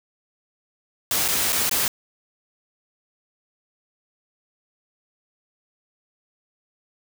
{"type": "noise with dropouts", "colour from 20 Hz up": "white", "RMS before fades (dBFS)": -22, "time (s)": [1.11, 1.88], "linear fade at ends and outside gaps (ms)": 1, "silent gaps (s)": [[1.28, 1.285], [1.523, 1.528], [1.695, 1.712]], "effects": []}